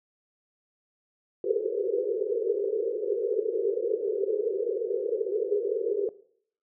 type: band-pass noise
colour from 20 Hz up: white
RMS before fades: -28 dBFS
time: 1.44-6.09 s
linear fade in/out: 2 ms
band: 380 to 490 Hz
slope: 96 dB/octave
effects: noise-tail reverb RT60 0.6 s tail -19 dB re dry